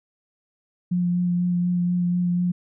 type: tone with vibrato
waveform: sine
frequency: 176.9 Hz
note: F3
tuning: 23 cents sharp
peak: -19 dBFS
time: 0.91-2.52 s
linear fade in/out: 10 ms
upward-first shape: sine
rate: 4.1 Hz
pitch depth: 14 cents each way
effects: none